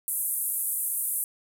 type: band-pass noise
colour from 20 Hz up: pink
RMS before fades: -29 dBFS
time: 0.08-1.24 s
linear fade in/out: 0 ms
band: 9200 to 14000 Hz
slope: 48 dB/octave
effects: none